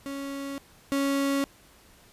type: tone pair in turn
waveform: 35% pulse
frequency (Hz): 277.2 / 277.2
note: C#4 / C#4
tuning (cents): 0 / 0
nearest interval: unison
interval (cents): 0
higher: neither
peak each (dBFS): -31 / -22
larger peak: second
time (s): 0.06-0.58 / 0.92-1.44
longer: neither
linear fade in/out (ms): 0
effects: pink hiss -56 dBFS RMS until 2.12 s + resampled to 32000 Hz